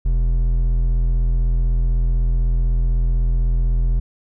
triangle tone with hard clipping, 42 Hz, E1, 33 cents sharp, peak -16 dBFS, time 0.05-4 s, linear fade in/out 10 ms, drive 10 dB, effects none

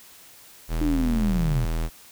square tone, 40.59 Hz, E1, 26 cents flat, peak -24 dBFS, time 0.68-1.9 s, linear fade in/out 50 ms
sine linear sweep, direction down, 305.5 to 117 Hz, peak -22 dBFS, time 0.81-1.65 s, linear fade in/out 5 ms
effects white hiss -49 dBFS RMS until 2.11 s

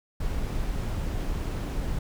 brown noise, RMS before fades -29 dBFS, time 0.2-1.99 s, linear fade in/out 5 ms, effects none

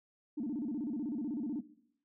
sine tone with vibrato, 261.6 Hz, C4, in tune, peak -33 dBFS, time 0.37-1.61 s, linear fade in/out 10 ms, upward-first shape square, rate 16 Hz, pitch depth 230 cents each way, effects noise-tail reverb RT60 0.7 s tail -17 dB re dry + tanh soft clip ceiling -29 dBFS

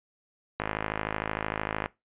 click train, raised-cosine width 0.5 ms, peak -13 dBFS, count 68, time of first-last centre 0.6-1.859 s, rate 53.2 Hz, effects noise-tail reverb RT60 0.2 s tail -20 dB re dry + resampled to 8000 Hz

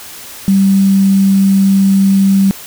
sine tone with quantisation, 194.9 Hz, G3, 10 cents flat, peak -6 dBFS, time 0.48-2.51 s, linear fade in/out 0 ms, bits 5, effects white hiss -31 dBFS RMS until 2.66 s

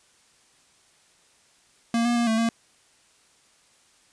square tone with pitch steps, 232.3 / 238.7 / 236.1 / 222.4 / 229.5 Hz, A#3 / A#3 / A#3 / A3 / A#3, -6 / +41 / +22 / +19 / -27 cents, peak -21 dBFS, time 1.94-2.49 s, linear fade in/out 2 ms, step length 110 ms, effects white hiss -60 dBFS RMS until 4.12 s + resampled to 22050 Hz

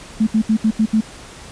sine tone bursts at uneven times, 218.7 Hz, A3, 10 cents flat, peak -11 dBFS, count 6, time 0.2-0.27 / 0.34-0.42 / 0.49-0.57 / 0.64-0.71 / 0.79-0.86 / 0.93-1.01 s, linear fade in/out 10 ms, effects pink hiss -38 dBFS RMS until 1.51 s + resampled to 22050 Hz

